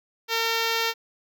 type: tone with notch filter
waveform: 5% pulse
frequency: 455.6 Hz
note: A#4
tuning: 40 cents flat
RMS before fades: -25 dBFS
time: 0.28-0.94 s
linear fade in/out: 50 ms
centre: 9500 Hz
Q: 0.79
effects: none